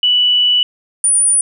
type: tone pair in turn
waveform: sine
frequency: 2960 / 9446 Hz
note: F#7 / D9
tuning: 0 / +9 cents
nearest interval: octave + minor sixth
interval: 2009 cents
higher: second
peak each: -9 dBFS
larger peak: neither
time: 0.03-0.63 / 1.04-1.41 s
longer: first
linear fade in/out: 2 ms
effects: none